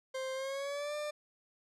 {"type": "tone with pitch glide", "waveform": "40% pulse", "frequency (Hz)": [525, 596.1], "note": ["C5", "D5"], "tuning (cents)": [6, 26], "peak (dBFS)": -35, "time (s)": [0.14, 1.11], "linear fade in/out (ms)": 10, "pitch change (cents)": 220, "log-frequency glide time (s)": [0.34, 0.95], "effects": ["low-pass 9000 Hz 12 dB/octave"]}